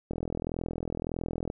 click train, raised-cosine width 2 ms, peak -19 dBFS, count 59, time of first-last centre 0.11-1.501 s, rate 41.7 Hz, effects none

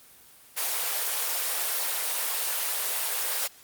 white high-pass noise, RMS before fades -28 dBFS, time 0.56-3.48 s, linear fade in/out 20 ms, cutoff 440 Hz, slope 48 dB/octave, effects white hiss -53 dBFS RMS until 3.63 s + Opus 24 kbps

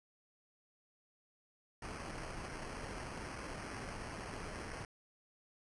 pink noise with sample-and-hold, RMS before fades -45 dBFS, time 1.82-4.85 s, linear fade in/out 2 ms, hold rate 3675 Hz, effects resampled to 24000 Hz

